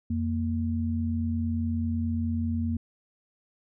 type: tone pair together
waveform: sine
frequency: 87.31 / 232.1 Hz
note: F2 / A#3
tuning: 0 / -7 cents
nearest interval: octave + perfect fourth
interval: 1693 cents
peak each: -28 dBFS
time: 0.1-2.77 s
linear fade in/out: 5 ms
effects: none